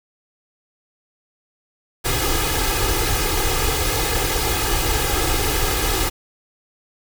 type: noise with comb filter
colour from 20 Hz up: pink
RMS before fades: -20 dBFS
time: 2.04-6.1 s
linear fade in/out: 20 ms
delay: 2.4 ms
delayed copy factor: +0.85
effects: none